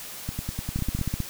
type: two click trains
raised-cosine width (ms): 5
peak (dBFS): -14 / -17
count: 8 / 8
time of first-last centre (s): 0.76-1.203 / 0.29-0.99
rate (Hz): 15.8 / 10
effects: white hiss -39 dBFS RMS until 1.29 s